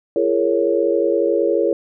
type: chord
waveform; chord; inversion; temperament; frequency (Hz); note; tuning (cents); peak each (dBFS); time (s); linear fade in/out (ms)
sine; Bb minor seventh; second; equal with one note detuned; 340.7 / 415.3 / 466.2 / 554.4; F4 / Ab4 / Bb4 / Db5; -43 / 0 / 0 / 0; -20; 0.16-1.73; 2
effects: none